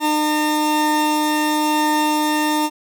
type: tone pair together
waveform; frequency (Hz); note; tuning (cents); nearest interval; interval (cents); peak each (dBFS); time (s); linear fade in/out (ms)
40% pulse; 303.7 / 910.1; D#4 / A#5; -42 / -42; octave + perfect fifth; 1900; -18; 0-2.7; 50
effects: none